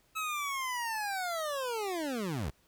25% pulse linear sweep, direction down, 1300 to 55 Hz, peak -29 dBFS, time 0.15-2.51 s, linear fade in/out 20 ms, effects pink hiss -68 dBFS RMS until 2.67 s

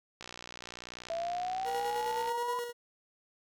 click train, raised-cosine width 0.2 ms, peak -26 dBFS, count 127, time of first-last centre 0.21-2.293 s, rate 60.5 Hz
sine exponential sweep, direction up, 660 to 1003 Hz, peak -32 dBFS, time 1.1-2.59 s, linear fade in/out 0 ms
40% pulse tone with tremolo, 479.2 Hz, A#4, 48 cents sharp, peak -33 dBFS, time 1.64-2.73 s, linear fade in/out 50 ms, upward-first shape square, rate 9.5 Hz, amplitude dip 40%
effects none

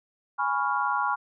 sine chord, C# dominant seventh, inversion second, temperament equal, 830.6 / 987.8 / 1108.7 / 1396.9 Hz, G#5 / B5 / C#6 / E#6, 0 / 0 / 0 / 0 cents, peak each -29 dBFS, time 0.38-1.16 s, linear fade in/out 20 ms, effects none

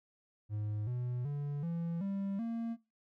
triangle tone with pitch steps, 105.5 / 123.31 / 144.12 / 168.44 / 196.87 / 230.1 Hz, G#2 / B2 / D3 / E3 / G3 / A#3, +28 / -2 / -32 / +38 / +8 / -22 cents, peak -32 dBFS, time 0.49-2.77 s, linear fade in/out 50 ms, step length 380 ms, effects noise-tail reverb RT60 0.3 s tail -23 dB re dry

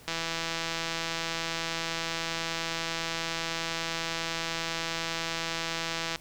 click train, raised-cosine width 0.2 ms, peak -14 dBFS, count 1004, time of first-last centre 0.08-6.159 s, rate 165 Hz, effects pink hiss -53 dBFS RMS until 6.2 s

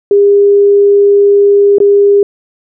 sine tone with dropouts, 403.9 Hz, G#4, 48 cents flat, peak -3 dBFS, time 0.11-2.23 s, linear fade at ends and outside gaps 2 ms, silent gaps 1.784-1.802 s, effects none

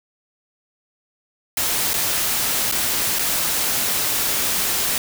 white noise with dropouts, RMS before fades -21 dBFS, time 1.57-4.98 s, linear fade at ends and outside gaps 2 ms, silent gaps 1.934-1.939 / 2.715-2.722 / 3.187-3.192 s, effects none

